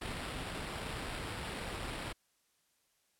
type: noise with sample-and-hold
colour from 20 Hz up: pink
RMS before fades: -41 dBFS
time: 0.01-2.13 s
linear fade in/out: 10 ms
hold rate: 6300 Hz
effects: white hiss -75 dBFS RMS until 3.19 s + low-pass 12000 Hz 12 dB/octave